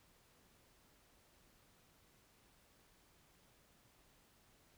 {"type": "silence", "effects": ["pink hiss -70 dBFS RMS until 4.77 s"]}